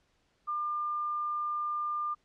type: tone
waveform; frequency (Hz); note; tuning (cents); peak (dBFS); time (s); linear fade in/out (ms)
sine; 1200; D6; +37; -30; 0.47-2.15; 20
effects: pink hiss -72 dBFS RMS until 2.24 s + low-pass 6000 Hz 12 dB/octave